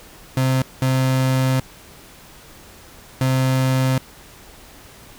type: tone bursts at uneven times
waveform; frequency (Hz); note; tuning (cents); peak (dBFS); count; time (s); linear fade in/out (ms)
35% pulse; 130.81; C3; 0; -14; 3; 0.37-0.62 / 0.82-1.6 / 3.21-3.98; 2
effects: pink hiss -44 dBFS RMS until 5.18 s

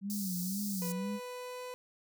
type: tone with vibrato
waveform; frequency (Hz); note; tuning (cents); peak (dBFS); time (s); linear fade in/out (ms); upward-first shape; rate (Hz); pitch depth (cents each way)
sine; 191.2; G3; -43; -34; 0.01-1.2; 50; sine; 2; 130
type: high-pass noise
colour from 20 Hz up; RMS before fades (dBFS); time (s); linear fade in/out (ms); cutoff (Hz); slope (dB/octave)
white; -41; 0.1-0.92; 0; 4400; 48
type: tone with pitch glide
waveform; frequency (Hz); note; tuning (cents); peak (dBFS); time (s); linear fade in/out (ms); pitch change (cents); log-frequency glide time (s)
30% pulse; 493.9 to 499.9; B4 to B4; 0 to +21; -38; 0.82-1.74; 0; +21; 0.99-1.62
effects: none

